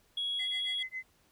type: tone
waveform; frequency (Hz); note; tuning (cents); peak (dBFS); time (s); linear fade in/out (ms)
sine; 3331; G#7; +4; -30; 0.17-0.83; 5
type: tone with tremolo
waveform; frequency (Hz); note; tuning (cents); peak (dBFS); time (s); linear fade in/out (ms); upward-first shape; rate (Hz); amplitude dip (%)
sine; 2043; C7; -42; -34; 0.39-1.03; 5; sine; 7.3; 100
effects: tanh soft clip ceiling -27 dBFS + pink hiss -68 dBFS RMS until 1.31 s